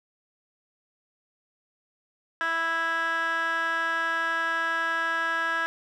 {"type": "tone with band-pass filter", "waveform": "15% pulse", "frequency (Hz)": 329.6, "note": "E4", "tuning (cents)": 0, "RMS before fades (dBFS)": -27, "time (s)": [2.41, 5.66], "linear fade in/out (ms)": 0, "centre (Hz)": 1700, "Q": 5.1, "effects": []}